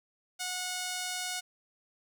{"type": "tone", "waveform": "5% pulse", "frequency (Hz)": 730, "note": "F#5", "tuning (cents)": -24, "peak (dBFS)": -22, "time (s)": [0.39, 1.41], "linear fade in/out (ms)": 20, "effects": []}